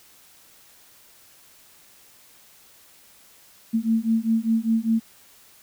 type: beating tone pair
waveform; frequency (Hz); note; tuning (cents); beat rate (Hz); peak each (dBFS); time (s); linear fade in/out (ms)
sine; 222.7 / 227.7; A3 / A#3; +21 / -40; 5; -22; 3.73-5; 20
effects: white hiss -53 dBFS RMS until 5.62 s